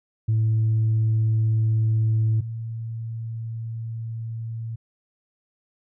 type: tone pair in turn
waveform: sine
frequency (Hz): 110.5 / 113.67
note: A2 / A#2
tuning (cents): +8 / -43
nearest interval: unison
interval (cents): 49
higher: second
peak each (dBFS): -16 / -28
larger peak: first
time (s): 0.28-2.41 / 2.41-4.76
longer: second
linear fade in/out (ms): 10
effects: tanh soft clip ceiling -15 dBFS